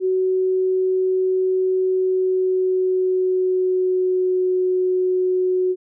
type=tone with pitch glide; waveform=sine; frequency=373.6 to 368.2 Hz; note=F#4 to F#4; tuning=+17 to -8 cents; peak=-16 dBFS; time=0-5.76 s; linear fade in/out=50 ms; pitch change=-25 cents; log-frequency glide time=1.87-4.48 s; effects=none